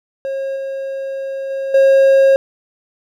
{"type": "tone with level steps", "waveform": "triangle", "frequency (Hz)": 541, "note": "C#5", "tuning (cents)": -42, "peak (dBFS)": [-17, -19, -17, -5], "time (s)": [0.25, 2.36], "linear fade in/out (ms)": 0, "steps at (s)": [0.56, 1.5, 1.74], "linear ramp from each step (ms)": 5, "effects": []}